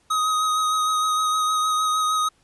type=tone with vibrato; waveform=square; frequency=1257 Hz; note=D#6; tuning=17 cents sharp; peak=-20 dBFS; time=0.1-2.29 s; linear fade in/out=10 ms; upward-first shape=sine; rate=6.5 Hz; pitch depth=18 cents each way; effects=pink hiss -62 dBFS RMS until 2.43 s + resampled to 24000 Hz